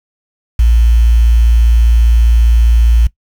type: tone with quantisation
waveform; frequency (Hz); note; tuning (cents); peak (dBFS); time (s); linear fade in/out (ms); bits
sine; 57.5; A#1; -23; -5; 0.59-3.07; 5; 5
effects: noise-tail reverb RT60 0.1 s tail -19 dB re dry